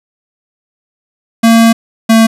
square tone pair in turn, 228.1 / 224.7 Hz, A#3 / A3, -37 / +37 cents, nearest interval unison, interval 26 cents, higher first, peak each -4 dBFS, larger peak neither, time 1.43-1.73 / 2.09-2.27 s, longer first, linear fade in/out 10 ms, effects resampled to 32000 Hz + 7-bit

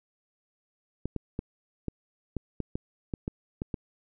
clicks, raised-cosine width 3 ms, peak -18 dBFS, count 11, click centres 1.056 / 1.163 / 1.391 / 1.883 / 2.367 / 2.603 / 2.755 / 3.138 / 3.279 / 3.619 / 3.742 s, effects none

